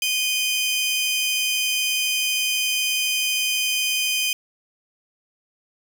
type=tone pair together; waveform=sawtooth; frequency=2472 / 3111 Hz; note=D#7 / G7; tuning=-12 / -14 cents; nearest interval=major third; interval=398 cents; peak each=-20 dBFS; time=0.02-4.33 s; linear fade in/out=2 ms; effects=none